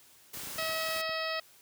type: noise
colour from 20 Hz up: white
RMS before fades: -41 dBFS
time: 0.33-1.02 s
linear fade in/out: 10 ms
type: clicks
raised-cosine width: 3 ms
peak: -38 dBFS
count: 10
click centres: 0.372 / 0.435 / 0.472 / 0.559 / 0.591 / 0.625 / 0.694 / 0.889 / 0.963 / 1.093 s
type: harmonic tone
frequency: 642 Hz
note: E5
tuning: 46 cents flat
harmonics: 1 / 2 / 3 / 4 / 5 / 6 / 7 / 8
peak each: -36 / -38 / -38 / -40 / -44 / -43 / -43 / -42 dBFS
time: 0.58-1.4 s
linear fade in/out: 5 ms
effects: white hiss -59 dBFS RMS until 1.61 s + high-pass 60 Hz 12 dB/octave